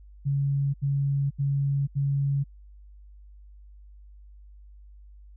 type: tone bursts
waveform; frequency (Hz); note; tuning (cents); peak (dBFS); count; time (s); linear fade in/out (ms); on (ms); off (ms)
sine; 139.7; C#3; +14; -22; 4; 0.25-2.441; 20; 490; 77
effects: added 50 Hz sine -46 dBFS peak until 5.36 s